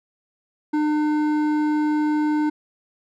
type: tone with hard clipping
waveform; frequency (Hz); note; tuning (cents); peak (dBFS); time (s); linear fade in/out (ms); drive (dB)
sine; 302.1; D4; +49; -20; 0.73-2.5; 10; 10
effects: none